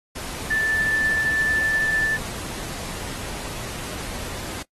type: tone in noise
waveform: sine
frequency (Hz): 1760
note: A6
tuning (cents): 0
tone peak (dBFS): -19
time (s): 0.5-2.17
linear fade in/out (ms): 10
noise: pink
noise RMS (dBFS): -33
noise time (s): 0.15-4.63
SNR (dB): +11
effects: noise-tail reverb RT60 0.1 s tail -23 dB re dry + AAC 32 kbps